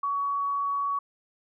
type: tone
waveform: sine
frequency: 1126 Hz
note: C#6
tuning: 27 cents sharp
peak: -25 dBFS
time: 0.03-0.99 s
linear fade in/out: 5 ms
effects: none